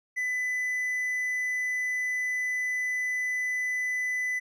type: tone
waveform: triangle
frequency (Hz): 2000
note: B6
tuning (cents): +21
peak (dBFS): -25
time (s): 0.16-4.4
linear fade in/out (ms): 20
effects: none